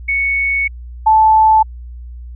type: tone pair in turn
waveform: sine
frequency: 2218 / 874.1 Hz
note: C#7 / A5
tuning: 0 / -12 cents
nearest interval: octave + major third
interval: 1612 cents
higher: first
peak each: -13 / -6 dBFS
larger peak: second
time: 0.08-0.68 / 1.06-1.63 s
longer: first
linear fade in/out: 10 ms
effects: added 60 Hz sine -28 dBFS peak until 2.35 s